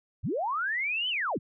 sine linear two-way sweep, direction up then down, 56 to 3092 to 56 Hz, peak -27 dBFS, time 0.23-1.39 s, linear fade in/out 20 ms, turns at 1.09 s, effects none

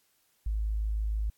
sine tone, 53.2 Hz, G#1, 42 cents sharp, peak -27 dBFS, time 0.46-1.3 s, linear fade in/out 5 ms, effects white hiss -70 dBFS RMS until 1.37 s + AAC 64 kbps

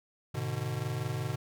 square chord, G# diminished, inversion none, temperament just, 103.83 / 124.59 / 149.51 Hz, G#2 / B2 / D3, 0 / +16 / +31 cents, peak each -39 / -35 / -38 dBFS, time 0.34-1.36 s, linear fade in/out 10 ms, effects none

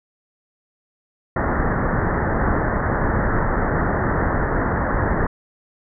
pink low-pass noise, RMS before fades -20 dBFS, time 1.36-5.27 s, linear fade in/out 5 ms, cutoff 1900 Hz, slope 96 dB/octave, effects none

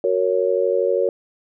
sine chord, F# major, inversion none, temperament just, 370 / 462.5 / 555 Hz, F#4 / A#4 / C#5, 0 / -14 / +2 cents, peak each -22 / -20 / -20 dBFS, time 0.04-1.09 s, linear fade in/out 2 ms, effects none

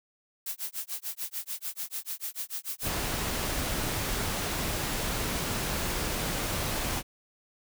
blue noise with tremolo, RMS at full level -33 dBFS, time 0.46-2.95 s, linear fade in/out 5 ms, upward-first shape sine, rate 6.8 Hz, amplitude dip 100%
pink noise, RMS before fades -31 dBFS, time 2.82-7.03 s, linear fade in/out 50 ms
effects none

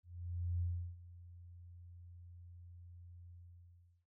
sine tone with ADSR envelope, 87.31 Hz, F2, in tune, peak -33 dBFS, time 0.03-4.06 s, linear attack 580 ms, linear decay 350 ms, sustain -19 dB, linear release 750 ms, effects none

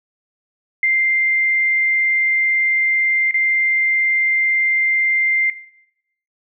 sine tone with dropouts, 2094 Hz, C7, 1 cent sharp, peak -13 dBFS, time 0.83-5.5 s, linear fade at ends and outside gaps 2 ms, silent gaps 3.311-3.342 s, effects noise-tail reverb RT60 0.8 s tail -18 dB re dry

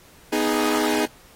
sawtooth chord, G# minor, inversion first, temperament equal, 246.9 / 311.1 / 415.3 Hz, B3 / D#4 / G#4, 0 / 0 / 0 cents, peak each -22 / -19 / -20 dBFS, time 0.32-1.06 s, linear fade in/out 10 ms, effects pink hiss -51 dBFS RMS until 1.35 s + AAC 48 kbps

